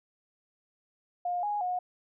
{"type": "tone with pitch steps", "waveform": "sine", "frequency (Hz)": [710, 828, 724], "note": ["F5", "G#5", "F#5"], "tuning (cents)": [28, -5, -38], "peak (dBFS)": -28, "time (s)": [1.25, 1.79], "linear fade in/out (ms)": 5, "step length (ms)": 180, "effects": []}